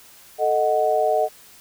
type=chord; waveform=sine; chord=D# diminished; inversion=second; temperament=equal; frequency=440 / 622.3 / 740 Hz; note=A4 / D#5 / F#5; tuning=0 / 0 / 0 cents; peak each=-23 / -20 / -21 dBFS; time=0.38-1.29 s; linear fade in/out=50 ms; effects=white hiss -48 dBFS RMS until 1.6 s